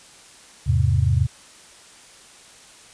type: chord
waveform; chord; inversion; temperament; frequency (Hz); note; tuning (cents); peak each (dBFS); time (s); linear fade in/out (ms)
sine; E augmented; none; equal; 82.41 / 103.83 / 130.81; E2 / G#2 / B#2; 0 / 0 / 0; -20; 0.66-1.27; 20
effects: white hiss -47 dBFS RMS until 2.93 s + resampled to 22050 Hz